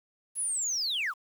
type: linear sweep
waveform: sine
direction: down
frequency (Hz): 10670 to 968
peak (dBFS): -26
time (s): 0.35-1.14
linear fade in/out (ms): 50
effects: tanh soft clip ceiling -26 dBFS + 9-bit